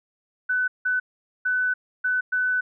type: tone bursts at uneven times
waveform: sine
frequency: 1501 Hz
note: F#6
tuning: 24 cents sharp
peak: -20 dBFS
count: 5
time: 0.49-0.68 / 0.85-1 / 1.45-1.74 / 2.04-2.21 / 2.32-2.61 s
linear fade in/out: 10 ms
effects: none